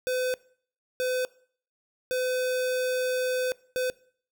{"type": "tone bursts at uneven times", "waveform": "square", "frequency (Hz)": 507, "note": "B4", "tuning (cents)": 45, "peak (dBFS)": -26, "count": 4, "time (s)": [[0.07, 0.34], [1, 1.25], [2.11, 3.52], [3.76, 3.9]], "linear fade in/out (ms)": 0, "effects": ["noise-tail reverb RT60 0.5 s tail -21 dB re dry"]}